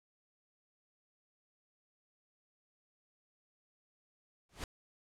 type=noise with exponential growth; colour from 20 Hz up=pink; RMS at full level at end=-37 dBFS; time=4.49-4.64 s; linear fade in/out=2 ms; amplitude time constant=32 ms; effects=low-pass 9000 Hz 12 dB/octave